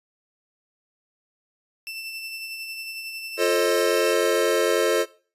30% pulse tone with tremolo, 2666 Hz, E7, 19 cents sharp, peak -28 dBFS, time 1.87-4.13 s, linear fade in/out 0 ms, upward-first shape sine, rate 11 Hz, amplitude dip 35%
square chord, F dominant seventh, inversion none, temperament equal with one note detuned, 349.2 / 440 / 533 / 622.3 Hz, F4 / A4 / C5 / Eb5, 0 / 0 / +32 / 0 cents, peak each -26 / -23 / -25 / -27 dBFS, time 3.37-5.06 s, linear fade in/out 50 ms
effects noise-tail reverb RT60 0.4 s tail -20 dB re dry + resampled to 32000 Hz

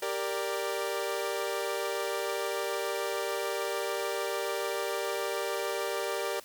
sawtooth chord, G minor, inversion none, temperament equal with one note detuned, 393.8 / 466.2 / 587.3 Hz, G4 / Bb4 / D5, +8 / 0 / 0 cents, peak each -31 dBFS, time 0.02-6.4 s, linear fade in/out 5 ms, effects white hiss -53 dBFS RMS until 6.44 s

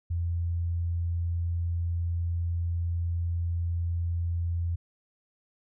sine tone, 85.3 Hz, F2, 40 cents flat, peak -26 dBFS, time 0.1-4.76 s, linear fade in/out 10 ms, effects none

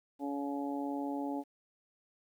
harmonic tone, 141.3 Hz, C#3, 34 cents sharp, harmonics 2 / 3 / 4 / 5 / 6, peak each -35 / -46 / -44 / -45 / -42 dBFS, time 0.19-1.44 s, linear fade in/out 50 ms, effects 11-bit

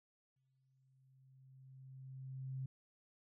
sine tone with exponential growth, 132.1 Hz, C3, 17 cents sharp, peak -39 dBFS, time 0.36-2.66 s, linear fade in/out 5 ms, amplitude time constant 500 ms, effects none

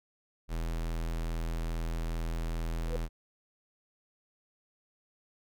square tone, 41.2 Hz, E1, in tune, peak -32 dBFS, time 0.48-3.09 s, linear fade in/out 50 ms
sine tone with exponential growth, 493.9 Hz, B4, in tune, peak -30 dBFS, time 2.8-2.96 s, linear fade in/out 0 ms, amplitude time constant 33 ms
effects none

